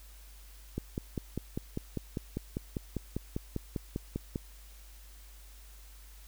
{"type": "click train", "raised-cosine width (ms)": 3, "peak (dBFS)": -20, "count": 19, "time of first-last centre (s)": [0.78, 4.359], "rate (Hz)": 5.03, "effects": ["added 50 Hz sine -50 dBFS peak until 6.27 s", "white hiss -58 dBFS RMS until 6.27 s"]}